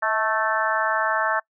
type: harmonic tone with a mistuned harmonic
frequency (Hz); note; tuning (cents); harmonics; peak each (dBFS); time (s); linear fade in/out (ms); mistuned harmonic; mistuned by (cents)
220; A3; 0; 3 / 4 / 5 / 6 / 7 / 8; -27 / -27 / -27 / -27 / -27 / -27; 0.02-1.4; 10; 3; -37
effects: noise-tail reverb RT60 0.1 s tail -24 dB re dry